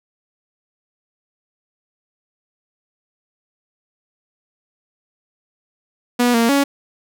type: tone with pitch steps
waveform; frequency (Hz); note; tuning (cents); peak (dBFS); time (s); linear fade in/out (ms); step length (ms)
sawtooth; 243.6 / 231.3 / 280.1; B3 / A#3 / C#4; -24 / -13 / +18; -9; 6.19-6.64; 10; 150
effects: none